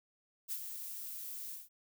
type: noise with ADSR envelope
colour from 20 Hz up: violet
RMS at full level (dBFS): -37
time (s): 0.48-1.69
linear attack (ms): 36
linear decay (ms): 71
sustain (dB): -7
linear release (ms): 170
effects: none